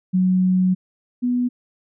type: tone pair in turn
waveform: sine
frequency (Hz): 184.7 / 246.2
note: F#3 / B3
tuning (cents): -3 / -5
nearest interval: perfect fourth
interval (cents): 498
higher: second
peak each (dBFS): -14 / -17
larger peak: first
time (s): 0.13-0.75 / 1.22-1.49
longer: first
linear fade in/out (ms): 20
effects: none